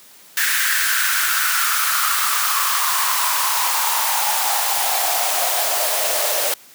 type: noise with high-pass filter sweep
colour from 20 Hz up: white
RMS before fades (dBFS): -19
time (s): 0.37-6.54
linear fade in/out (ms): 2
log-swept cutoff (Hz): 1700 to 570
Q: 6
effects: white hiss -46 dBFS RMS until 6.74 s + high-pass 150 Hz 12 dB/octave